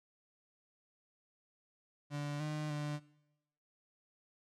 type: tone with pitch steps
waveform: 35% pulse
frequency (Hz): 145.6 / 152 / 148.1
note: D3 / D#3 / D3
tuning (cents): -15 / -40 / +15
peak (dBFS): -35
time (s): 2.1-3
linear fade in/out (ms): 50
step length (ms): 300
effects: noise-tail reverb RT60 0.9 s tail -21 dB re dry + low-pass 8000 Hz 12 dB/octave